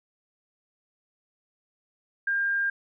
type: tone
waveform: sine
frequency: 1603 Hz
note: G6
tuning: 38 cents sharp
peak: -23 dBFS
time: 2.27-2.7 s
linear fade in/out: 5 ms
effects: none